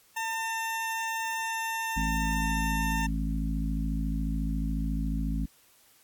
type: tone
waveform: 20% pulse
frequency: 901 Hz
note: A5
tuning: 41 cents sharp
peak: -25 dBFS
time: 0.16-3.07 s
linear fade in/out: 10 ms
type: harmonic tone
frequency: 54.1 Hz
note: A1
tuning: 29 cents flat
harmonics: 1 / 3 / 4 / 5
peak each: -29 / -34 / -35 / -36 dBFS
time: 1.96-5.46 s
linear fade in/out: 10 ms
effects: white hiss -61 dBFS RMS until 6.03 s + AAC 64 kbps